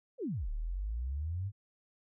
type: exponential two-way sweep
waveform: sine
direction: down then up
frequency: 573 to 35.22 to 104.3 Hz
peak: -33 dBFS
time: 0.18-1.52 s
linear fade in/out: 50 ms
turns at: 0.5 s
effects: none